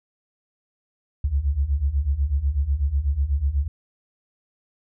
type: beating tone pair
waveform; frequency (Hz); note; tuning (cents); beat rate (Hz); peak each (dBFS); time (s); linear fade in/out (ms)
sine; 65.6 / 73.7; C2 / D2; +5 / +7; 8.1; -24 / -21; 1.24-3.68; 5
effects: none